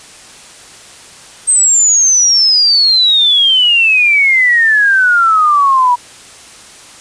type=exponential sweep; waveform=sine; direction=down; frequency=8410 to 960 Hz; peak=-6 dBFS; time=1.47-5.96 s; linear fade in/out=20 ms; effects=white hiss -36 dBFS RMS until 7 s + resampled to 22050 Hz